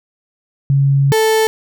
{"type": "tone pair in turn", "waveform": ["sine", "35% pulse"], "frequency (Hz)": [138.6, 440], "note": ["C#3", "A4"], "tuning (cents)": [0, 0], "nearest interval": "octave + minor sixth", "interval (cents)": 2000, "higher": "second", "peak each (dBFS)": -9, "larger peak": "neither", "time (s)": [[0.7, 1.12], [1.12, 1.47]], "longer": "first", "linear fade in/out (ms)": 0, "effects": []}